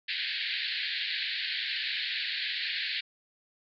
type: band-pass noise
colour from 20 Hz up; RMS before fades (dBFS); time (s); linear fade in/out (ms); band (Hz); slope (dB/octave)
white; -33; 0.08-3.01; 10; 1600 to 4500; 96
effects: none